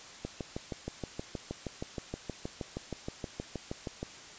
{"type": "click train", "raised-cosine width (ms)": 2, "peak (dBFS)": -22, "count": 25, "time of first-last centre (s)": [0.25, 4.03], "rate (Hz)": 6.35, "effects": ["white hiss -49 dBFS RMS until 4.38 s", "resampled to 16000 Hz"]}